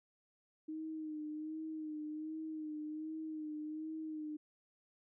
sine tone with vibrato, 310 Hz, D#4, 6 cents flat, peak -40 dBFS, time 0.68-4.37 s, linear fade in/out 10 ms, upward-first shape sine, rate 1.3 Hz, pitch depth 38 cents each way, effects none

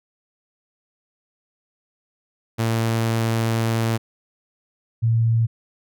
sawtooth / sine tone pair in turn, 113.7 / 114.33 Hz, A#2 / A#2, -43 / -33 cents, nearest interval unison, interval 10 cents, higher second, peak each -15 dBFS, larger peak neither, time 2.58-3.98 / 5.02-5.47 s, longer first, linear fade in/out 20 ms, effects none

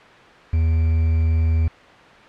triangle tone with quantisation, 80.8 Hz, E2, 34 cents flat, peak -13 dBFS, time 0.53-1.68 s, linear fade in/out 5 ms, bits 6, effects white hiss -44 dBFS RMS until 2.28 s + low-pass 2000 Hz 12 dB/octave

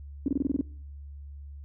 sine tone bursts, 277.2 Hz, C#4, in tune, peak -22 dBFS, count 8, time 0.26-0.611 s, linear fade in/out 2 ms, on 22 ms, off 25 ms, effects noise-tail reverb RT60 0.5 s tail -22 dB re dry + added 71 Hz sine -40 dBFS peak until 1.64 s

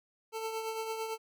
25% pulse tone with tremolo, 444.6 Hz, A4, 18 cents sharp, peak -29 dBFS, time 0.32-1.18 s, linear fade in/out 50 ms, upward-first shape triangle, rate 8.9 Hz, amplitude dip 50%, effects none

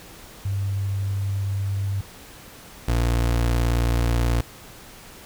sine / 30% pulse tone pair in turn, 98.5 / 58.57 Hz, G2 / A#1, +9 / +9 cents, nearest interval major sixth, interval 900 cents, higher first, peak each -22 / -16 dBFS, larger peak second, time 0.45-2.01 / 2.88-4.41 s, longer first, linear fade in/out 5 ms, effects pink hiss -44 dBFS RMS until 5.25 s

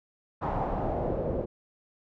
pink noise with low-pass filter sweep, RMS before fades -30 dBFS, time 0.41-1.46 s, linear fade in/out 20 ms, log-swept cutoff 940 to 460 Hz, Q 3, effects none

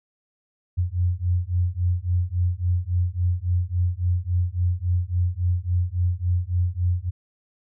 sine beating tone pair, 87.31 / 90.91 Hz, F2 / F#2, 0 / -30 cents, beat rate 3.6 Hz, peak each -23 dBFS, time 0.77-7.11 s, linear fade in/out 20 ms, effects none

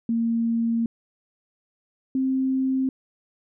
sine tone pair in turn, 230.3 / 263.3 Hz, A#3 / C4, -21 / +11 cents, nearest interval major second, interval 232 cents, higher second, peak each -20 dBFS, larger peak neither, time 0.09-0.86 / 2.15-2.89 s, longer first, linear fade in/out 2 ms, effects none

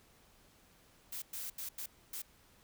blue noise bursts at uneven times, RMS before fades -42 dBFS, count 5, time 1.12-1.22 / 1.33-1.5 / 1.58-1.69 / 1.78-1.86 / 2.13-2.22 s, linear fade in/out 5 ms, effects pink hiss -65 dBFS RMS until 2.63 s

